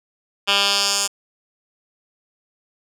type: tone with band-pass filter sweep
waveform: 10% pulse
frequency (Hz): 199.9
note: G3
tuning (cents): +34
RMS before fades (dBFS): -19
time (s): 0.47-1.08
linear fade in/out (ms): 20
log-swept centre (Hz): 3000 to 7400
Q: 1.8
effects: none